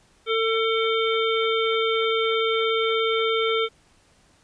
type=harmonic tone; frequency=448.3 Hz; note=A4; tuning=32 cents sharp; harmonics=1 / 3 / 5 / 7 / 8; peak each=-22 / -27 / -29 / -30 / -31 dBFS; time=0.26-3.69 s; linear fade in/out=50 ms; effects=pink hiss -59 dBFS RMS until 4.43 s + resampled to 22050 Hz